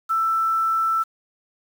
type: tone with quantisation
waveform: sine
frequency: 1328 Hz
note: E6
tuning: 12 cents sharp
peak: -18 dBFS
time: 0.09-1.04 s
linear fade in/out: 20 ms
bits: 7
effects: none